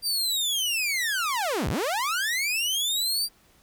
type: linear two-way sweep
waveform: sawtooth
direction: down then up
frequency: 4768 to 43.65 to 4768 Hz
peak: -21 dBFS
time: 0.02-3.29 s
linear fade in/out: 50 ms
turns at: 1.69 s
effects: pink hiss -60 dBFS RMS until 3.62 s